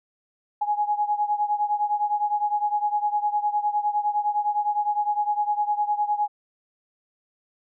sine beating tone pair, 830.6 / 840.4 Hz, G#5 / G#5, 0 / +20 cents, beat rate 9.8 Hz, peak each -23 / -26 dBFS, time 0.61-6.28 s, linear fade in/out 10 ms, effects none

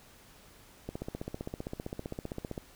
click train, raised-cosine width 2 ms, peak -23 dBFS, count 27, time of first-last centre 0.89-2.578 s, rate 15.4 Hz, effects pink hiss -57 dBFS RMS until 2.75 s

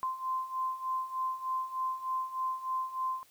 sine beating tone pair, 1037 / 1040.3 Hz, C6 / C6, -16 / -10 cents, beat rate 3.3 Hz, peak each -37 / -33 dBFS, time 0.03-3.23 s, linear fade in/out 0 ms, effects white hiss -63 dBFS RMS until 3.3 s

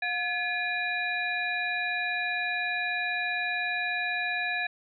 sine tone cluster, 718 / 1709 / 2426 / 3909 Hz, F5 / G#6 / D#7 / B7, +48 / +49 / -44 / -19 cents, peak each -35 / -30 / -32 / -38 dBFS, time 0.02-4.67 s, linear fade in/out 5 ms, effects none

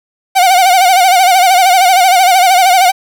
45% pulse tone with vibrato, 740 Hz, F#5, in tune, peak -5 dBFS, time 0.35-2.92 s, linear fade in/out 20 ms, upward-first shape sine, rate 13 Hz, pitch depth 90 cents each way, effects 7-bit

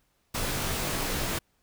pink noise with comb filter, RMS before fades -30 dBFS, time 0.34-1.39 s, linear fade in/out 10 ms, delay 19 ms, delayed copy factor -0.95, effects pink hiss -71 dBFS RMS until 1.62 s

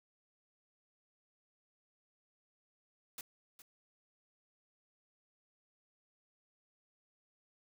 white noise with echo, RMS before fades -45 dBFS, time 3.18-3.21 s, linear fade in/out 2 ms, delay 410 ms, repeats 1, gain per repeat -12 dB, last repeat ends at 3.62 s, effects none

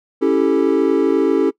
triangle chord, A dominant seventh, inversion first, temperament equal, 277.2 / 329.6 / 392 / 440 Hz, C#4 / E4 / G4 / A4, 0 / 0 / 0 / 0 cents, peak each -16 dBFS, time 0.21-1.51 s, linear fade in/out 20 ms, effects noise-tail reverb RT60 0.1 s tail -20 dB re dry

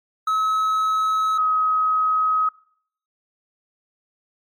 triangle / sine tone pair in turn, 1286 / 1268.3 Hz, E6 / D#6, -43 / +33 cents, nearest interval unison, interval 24 cents, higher first, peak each -16 dBFS, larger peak neither, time 0.27-1.38 / 1.38-2.49 s, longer neither, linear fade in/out 5 ms, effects noise-tail reverb RT60 0.6 s tail -22 dB re dry + MP3 96 kbps

